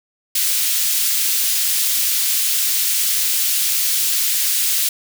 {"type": "high-pass noise", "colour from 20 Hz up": "white", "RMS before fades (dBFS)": -18, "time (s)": [0.35, 4.89], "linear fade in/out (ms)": 5, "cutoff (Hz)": 2800, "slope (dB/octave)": 12, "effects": []}